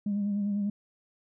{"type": "tone with vibrato", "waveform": "sine", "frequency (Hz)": 203.4, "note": "G#3", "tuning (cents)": -36, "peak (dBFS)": -25, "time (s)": [0.06, 0.7], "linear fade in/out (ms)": 5, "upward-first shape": "sine", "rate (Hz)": 10, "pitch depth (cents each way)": 34, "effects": ["tanh soft clip ceiling -23 dBFS"]}